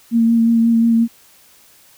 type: tone with vibrato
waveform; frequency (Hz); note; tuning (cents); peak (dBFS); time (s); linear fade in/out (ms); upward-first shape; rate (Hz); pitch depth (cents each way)
sine; 230; A#3; -23; -10; 0.11-1.08; 50; sine; 5.6; 18
effects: white hiss -49 dBFS RMS until 1.97 s